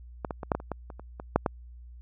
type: clicks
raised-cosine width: 1 ms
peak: -16 / -18 / -21 / -9 / -14 / -28 / -17 / -28 / -29 / -24 / -6 / -11 dBFS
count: 12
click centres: 0.248 / 0.308 / 0.432 / 0.518 / 0.55 / 0.601 / 0.717 / 0.902 / 0.996 / 1.199 / 1.36 / 1.462 s
effects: added 60 Hz sine -44 dBFS peak until 2.01 s

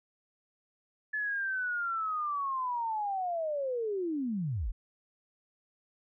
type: linear sweep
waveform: sine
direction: down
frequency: 1730 to 30.87 Hz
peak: -30 dBFS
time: 1.13-4.72 s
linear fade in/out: 10 ms
effects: none

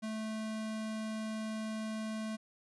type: tone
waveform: square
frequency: 218.4 Hz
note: A3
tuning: 13 cents flat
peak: -37 dBFS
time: 0.02-2.37 s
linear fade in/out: 20 ms
effects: resampled to 24000 Hz

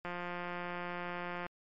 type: click train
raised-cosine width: 0.5 ms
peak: -25 dBFS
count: 250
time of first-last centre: 0.05-1.465 s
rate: 176 Hz
effects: MP3 48 kbps

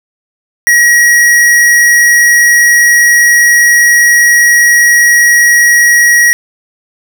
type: tone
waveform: square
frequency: 1905 Hz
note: A#6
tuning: 37 cents sharp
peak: -4 dBFS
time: 0.67-6.33 s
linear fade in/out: 0 ms
effects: none

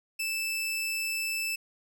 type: tone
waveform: sawtooth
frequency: 2637 Hz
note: E7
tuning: in tune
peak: -26 dBFS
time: 0.19-1.56 s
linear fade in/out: 10 ms
effects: none

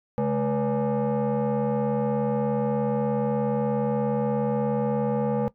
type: tone with frequency modulation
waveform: sine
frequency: 136.6 Hz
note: C#3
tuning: 25 cents flat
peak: -20 dBFS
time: 0.18-5.48 s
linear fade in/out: 0 ms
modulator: 350 Hz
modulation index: 1.7
effects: noise-tail reverb RT60 0.1 s tail -18 dB re dry + tanh soft clip ceiling -19 dBFS

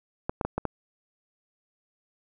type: clicks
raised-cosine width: 1 ms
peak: -13 dBFS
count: 5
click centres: 0.295 / 0.412 / 0.45 / 0.58 / 0.653 s
effects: none

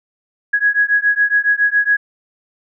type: beating tone pair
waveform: sine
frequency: 1661.2 / 1668.4 Hz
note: G#6 / G#6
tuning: 0 / +7 cents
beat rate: 7.2 Hz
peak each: -15 dBFS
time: 0.53-1.97 s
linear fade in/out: 10 ms
effects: none

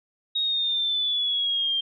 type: exponential sweep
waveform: sine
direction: down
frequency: 3776 to 3172 Hz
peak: -22 dBFS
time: 0.35-1.81 s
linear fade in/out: 10 ms
effects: none

